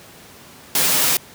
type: noise with comb filter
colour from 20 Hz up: white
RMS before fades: -17 dBFS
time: 0.75-1.17 s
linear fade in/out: 2 ms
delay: 9 ms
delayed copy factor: -0.95
effects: pink hiss -43 dBFS RMS until 1.34 s + high-pass 100 Hz 12 dB/octave